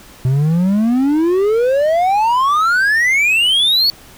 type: exponential sweep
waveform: triangle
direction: up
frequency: 125.5 to 4517 Hz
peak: -9 dBFS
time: 0.25-3.9 s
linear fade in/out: 0 ms
effects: pink hiss -41 dBFS RMS until 4.17 s